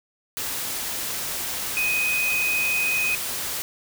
sine tone in noise, 2504 Hz, D#7, 10 cents sharp, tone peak -21 dBFS, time 1.77-3.15 s, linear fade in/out 0 ms, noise white, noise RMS -29 dBFS, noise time 0.37-3.62 s, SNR +5 dB, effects none

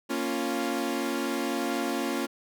sawtooth chord, Bb minor, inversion none, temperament equal, 233.1 / 277.2 / 349.2 Hz, Bb3 / Db4 / F4, 0 / 0 / 0 cents, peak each -29 / -27 / -28 dBFS, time 0.09-2.27 s, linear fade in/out 20 ms, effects none

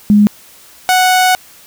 sine / sawtooth tone pair in turn, 207.4 / 739.1 Hz, G#3 / F#5, -2 / -2 cents, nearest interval octave + minor seventh, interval 2200 cents, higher second, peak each -4 dBFS, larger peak neither, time 0.1-0.27 / 0.89-1.35 s, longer second, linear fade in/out 0 ms, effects white hiss -41 dBFS RMS until 1.66 s

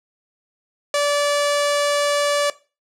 sawtooth tone with low-pass filter, 579 Hz, D5, 25 cents flat, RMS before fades -19 dBFS, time 0.94-2.5 s, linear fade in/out 2 ms, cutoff 8200 Hz, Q 1.3, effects noise-tail reverb RT60 0.3 s tail -17 dB re dry

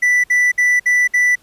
triangle tone bursts, 1975.5 Hz, B6, in tune, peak -9 dBFS, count 5, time 0.02-1.356 s, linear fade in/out 10 ms, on 220 ms, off 59 ms, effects pink hiss -53 dBFS RMS until 1.42 s + resampled to 32000 Hz

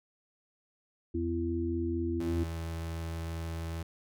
harmonic tone, 84.5 Hz, E2, 43 cents sharp, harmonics 1 / 3 / 4, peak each -34 / -36 / -32 dBFS, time 1.14-2.44 s, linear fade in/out 10 ms
35% pulse tone, 82.41 Hz, E2, in tune, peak -33 dBFS, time 2.2-3.83 s, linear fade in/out 5 ms
effects none

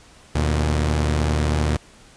sawtooth tone pair together, 75.58 / 118.3 Hz, D#2 / A#2, -50 / +26 cents, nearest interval minor sixth, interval 776 cents, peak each -15 / -21 dBFS, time 0.35-1.77 s, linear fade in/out 5 ms, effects pink hiss -49 dBFS RMS until 2.16 s + resampled to 22050 Hz

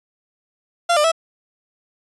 30% pulse tone with pitch steps, 689 / 598 / 655 Hz, F5 / D5 / E5, -24 / +31 / -11 cents, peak -11 dBFS, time 0.89-1.118 s, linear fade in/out 10 ms, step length 76 ms, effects resampled to 24000 Hz

